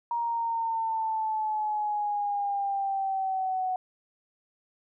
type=exponential sweep; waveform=sine; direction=down; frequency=944 to 740 Hz; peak=-26 dBFS; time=0.11-3.76 s; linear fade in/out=2 ms; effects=none